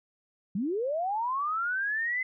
sine linear sweep, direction up, 174.61 to 2056 Hz, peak -27 dBFS, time 0.55-2.23 s, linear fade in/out 5 ms, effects none

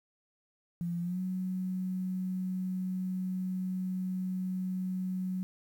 sine tone with pitch glide, 172.2 to 185.63 Hz, F3 to F#3, -24 to +6 cents, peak -31 dBFS, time 0.81-5.43 s, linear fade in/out 0 ms, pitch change +130 cents, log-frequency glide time 1.01-1.2 s, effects 10-bit

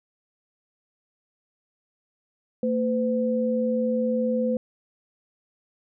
sine tone pair together, 226.9 / 507.5 Hz, A#3 / B4, -47 / +47 cents, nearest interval octave + major second, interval 1394 cents, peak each -24 dBFS, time 2.63-4.57 s, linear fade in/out 2 ms, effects none

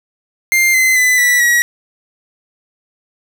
45% pulse tone with pitch steps, 2100 / 2052 / 2005 / 1959.4 / 1914.6 Hz, C7 / C7 / B6 / B6 / A#6, +6 / -34 / +26 / -14 / +46 cents, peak -9 dBFS, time 0.52-1.62 s, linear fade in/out 0 ms, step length 220 ms, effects 7-bit

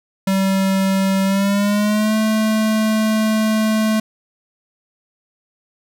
square tone with pitch glide, 192.8 to 217.7 Hz, G3 to A3, -28 to -18 cents, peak -15 dBFS, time 0.27-4 s, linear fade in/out 5 ms, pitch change +210 cents, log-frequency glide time 1.24-2.16 s, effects none

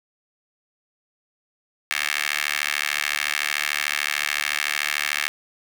15% pulse tone with high-pass filter, 73.6 Hz, D2, 4 cents sharp, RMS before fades -25 dBFS, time 1.91-5.28 s, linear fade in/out 0 ms, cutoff 2000 Hz, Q 2.3, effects none

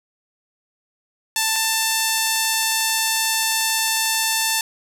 5% pulse tone pair in turn, 885 / 888.8 Hz, A5 / A5, +10 / +17 cents, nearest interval unison, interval 7 cents, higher second, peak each -6 dBFS, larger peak neither, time 1.36-1.56 / 1.56-4.61 s, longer second, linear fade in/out 2 ms, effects none

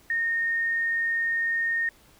sine tone, 1841 Hz, A#6, 22 cents flat, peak -23 dBFS, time 0.1-1.89 s, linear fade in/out 2 ms, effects pink hiss -57 dBFS RMS until 2.19 s

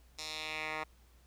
10% pulse tone with band-pass filter sweep, 155.56 Hz, D#3, in tune, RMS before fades -40 dBFS, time 0.18-0.84 s, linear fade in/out 10 ms, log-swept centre 5300 to 1500 Hz, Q 1.9, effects added 60 Hz sine -60 dBFS peak until 1.26 s + pink hiss -68 dBFS RMS until 1.26 s

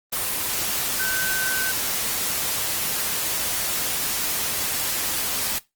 sine tone in noise, 1528 Hz, G6, 45 cents flat, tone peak -25 dBFS, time 0.99-1.72 s, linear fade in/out 10 ms, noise white, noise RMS -25 dBFS, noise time 0.12-5.59 s, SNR -3 dB, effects noise-tail reverb RT60 0.2 s tail -20 dB re dry + Opus 24 kbps

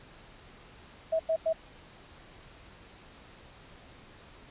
sine tone bursts, 646 Hz, E5, 35 cents flat, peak -24 dBFS, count 3, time 1.12-1.531 s, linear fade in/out 10 ms, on 75 ms, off 93 ms, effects pink hiss -53 dBFS RMS until 4.5 s + resampled to 8000 Hz

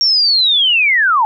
sine linear sweep, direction down, 5588 to 830.6 Hz, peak -9 dBFS, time 0.01-1.25 s, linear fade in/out 0 ms, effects none

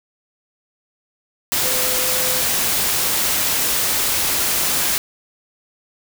sine tone in noise, 509 Hz, C5, 48 cents flat, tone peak -28 dBFS, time 1.64-2.41 s, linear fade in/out 0 ms, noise white, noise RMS -19 dBFS, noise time 1.52-4.98 s, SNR -12 dB, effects none

